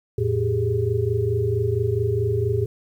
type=tone cluster; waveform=sine; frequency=87.5 / 113.2 / 391.2 / 415.7 Hz; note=F2 / A2 / G4 / G#4; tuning=+4 / +50 / -4 / +2 cents; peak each=-28 / -22 / -26 / -25 dBFS; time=0.18-2.66 s; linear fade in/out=5 ms; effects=9-bit